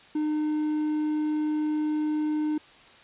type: tone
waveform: triangle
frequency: 304.5 Hz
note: D#4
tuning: 37 cents flat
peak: -22 dBFS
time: 0.15-2.58 s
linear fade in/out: 5 ms
effects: white hiss -52 dBFS RMS until 3.03 s + resampled to 8000 Hz